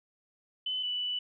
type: tone pair in turn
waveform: sine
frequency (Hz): 3023 / 2971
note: F#7 / F#7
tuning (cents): +36 / +6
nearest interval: unison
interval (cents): 30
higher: first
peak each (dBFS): -30 / -30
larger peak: neither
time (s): 0.66-0.83 / 0.83-1.19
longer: second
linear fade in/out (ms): 5
effects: none